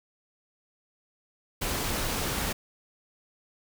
pink noise, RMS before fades -30 dBFS, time 1.61-2.53 s, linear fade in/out 10 ms, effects none

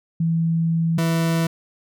sine / 40% pulse tone pair in turn, 164.81 / 164.81 Hz, E3 / E3, 0 / 0 cents, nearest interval unison, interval 0 cents, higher neither, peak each -17 dBFS, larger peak neither, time 0.2-0.98 / 0.98-1.47 s, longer first, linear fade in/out 5 ms, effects none

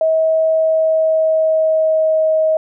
sine tone with pitch glide, 640 to 631.9 Hz, D#5 to D#5, +49 to +27 cents, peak -11 dBFS, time 0.01-2.57 s, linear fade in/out 2 ms, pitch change -22 cents, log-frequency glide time 0.49-2.27 s, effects none

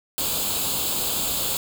white noise with comb filter, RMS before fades -25 dBFS, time 0.18-1.57 s, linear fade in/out 0 ms, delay 0.26 ms, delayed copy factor +0.75, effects none

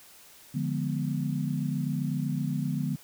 sine chord, D diminished seventh, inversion none, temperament equal, 146.83 / 174.61 / 207.7 / 246.9 Hz, D3 / F3 / Ab3 / Cb4, 0 / 0 / 0 / 0 cents, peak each -30 / -33 / -35 / -33 dBFS, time 0.54-2.96 s, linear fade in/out 10 ms, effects white hiss -53 dBFS RMS until 3.03 s

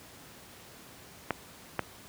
clicks, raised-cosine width 0.5 ms, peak -12 / -12 dBFS, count 2, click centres 1.307 / 1.793 s, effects pink hiss -51 dBFS RMS until 2.08 s + high-pass 80 Hz 12 dB/octave

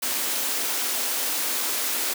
white high-pass noise, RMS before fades -26 dBFS, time 0.02-2.14 s, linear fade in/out 10 ms, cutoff 220 Hz, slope 96 dB/octave, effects none

